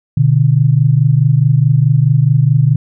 sine tone pair together, 123.59 / 148.3 Hz, B2 / D3, +2 / +17 cents, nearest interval minor third, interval 315 cents, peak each -10 dBFS, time 0.17-2.76 s, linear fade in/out 5 ms, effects none

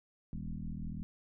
sine tone with frequency modulation, 103.83 Hz, G#2, in tune, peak -37 dBFS, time 0.33-1.03 s, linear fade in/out 0 ms, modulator 40.4 Hz, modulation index 3.1, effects none

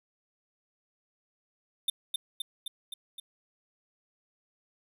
square tone with echo, 3594 Hz, A7, 36 cents sharp, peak -25 dBFS, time 1.88-1.9 s, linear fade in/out 5 ms, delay 260 ms, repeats 5, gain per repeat -3 dB, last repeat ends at 3.2 s, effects none

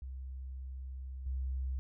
sine tone with level steps, 65.3 Hz, C2, 3 cents flat, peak -40 / -33 dBFS, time 0.02-1.79 s, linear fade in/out 0 ms, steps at 1.26 s, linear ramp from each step 5 ms, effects none

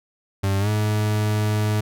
40% pulse tone with pitch glide, 98 to 106.25 Hz, G2 to G#2, 0 to +40 cents, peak -18 dBFS, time 0.43-1.81 s, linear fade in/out 10 ms, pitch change +140 cents, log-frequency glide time 0.59-0.69 s, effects none

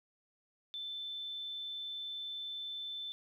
sine tone, 3530 Hz, A7, 5 cents sharp, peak -39 dBFS, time 0.74-3.12 s, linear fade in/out 0 ms, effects 12-bit

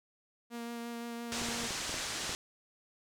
sawtooth tone with vibrato, 235 Hz, A#3, 14 cents sharp, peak -35 dBFS, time 0.5-1.7 s, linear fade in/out 50 ms, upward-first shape sine, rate 5.8 Hz, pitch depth 11 cents each way
white low-pass noise, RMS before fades -38 dBFS, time 1.32-2.35 s, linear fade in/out 0 ms, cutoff 7600 Hz, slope 24 dB/octave
clicks, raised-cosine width 2 ms, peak -29 dBFS, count 7, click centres 1.417 / 1.487 / 1.635 / 1.707 / 1.894 / 1.942 / 2.294 s
effects none

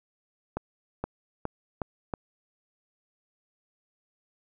accelerating click train, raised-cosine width 1 ms, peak -16 dBFS, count 5, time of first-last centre 0.57-2.138 s, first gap 470 ms, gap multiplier 0.88, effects none

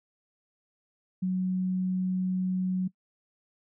sine tone, 185 Hz, F#3, in tune, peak -25 dBFS, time 1.22-2.88 s, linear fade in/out 10 ms, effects noise-tail reverb RT60 0.1 s tail -21 dB re dry

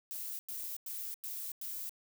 violet noise bursts, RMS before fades -41 dBFS, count 5, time 0.11-1.894 s, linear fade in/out 0 ms, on 280 ms, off 96 ms, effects none

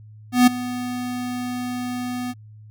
square tone with ADSR envelope, 247.8 Hz, B3, 6 cents sharp, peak -9 dBFS, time 0.32-2.34 s, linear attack 150 ms, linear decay 11 ms, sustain -17 dB, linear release 36 ms, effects added 107 Hz sine -41 dBFS peak until 2.7 s

